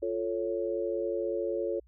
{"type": "chord", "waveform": "sine", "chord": "F augmented", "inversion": "none", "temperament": "equal", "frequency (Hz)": [349.2, 440, 554.4], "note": ["F4", "A4", "C#5"], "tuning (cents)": [0, 0, 0], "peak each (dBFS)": -33, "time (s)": [0.02, 1.8], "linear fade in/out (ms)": 10, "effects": ["added 60 Hz sine -57 dBFS peak until 1.87 s"]}